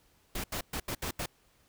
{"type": "noise bursts at uneven times", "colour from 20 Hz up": "pink", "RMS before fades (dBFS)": -35, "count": 6, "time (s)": [[0.35, 0.44], [0.52, 0.61], [0.73, 0.8], [0.88, 0.95], [1.02, 1.11], [1.19, 1.26]], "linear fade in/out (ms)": 5, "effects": ["pink hiss -67 dBFS RMS until 1.68 s"]}